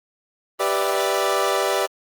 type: chord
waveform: 25% pulse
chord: E minor seventh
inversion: first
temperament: equal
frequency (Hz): 392 / 493.9 / 587.3 / 659.3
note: G4 / B4 / D5 / E5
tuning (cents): 0 / 0 / 0 / 0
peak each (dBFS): -20 / -22 / -20 / -23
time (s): 0.59-1.87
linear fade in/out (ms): 20
effects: Opus 24 kbps